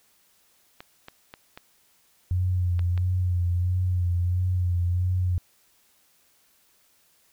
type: clicks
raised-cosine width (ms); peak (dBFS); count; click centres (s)
0.3; -24; 6; 0.805 / 1.084 / 1.339 / 1.575 / 2.793 / 2.977
type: tone with vibrato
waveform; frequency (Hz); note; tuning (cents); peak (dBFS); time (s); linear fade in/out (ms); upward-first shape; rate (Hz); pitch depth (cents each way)
sine; 89.6; F2; +45; -21; 2.31-5.38; 0; sine; 1.5; 39
effects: white hiss -63 dBFS RMS until 7.32 s